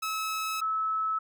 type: tone pair in turn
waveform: sawtooth / sine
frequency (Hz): 1294 / 1300.2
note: E6 / E6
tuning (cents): -32 / -24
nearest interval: unison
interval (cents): 8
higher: second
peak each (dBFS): -26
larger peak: neither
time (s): 0.02-0.61 / 0.61-1.19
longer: first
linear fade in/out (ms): 10
effects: none